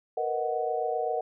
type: chord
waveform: sine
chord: B major seventh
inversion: third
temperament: equal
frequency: 466.2 / 493.9 / 622.3 / 740 Hz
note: A#4 / B4 / D#5 / F#5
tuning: 0 / 0 / 0 / 0 cents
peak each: -31 / -36 / -33 / -30 dBFS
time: 0.17-1.21 s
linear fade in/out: 5 ms
effects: none